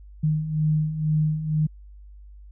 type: beating tone pair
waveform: sine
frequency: 152.7 / 154.8 Hz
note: D#3 / D#3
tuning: -32 / -9 cents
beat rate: 2.1 Hz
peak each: -27 / -21 dBFS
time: 0.23-1.67 s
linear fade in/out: 10 ms
effects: added 50 Hz sine -42 dBFS peak until 2.51 s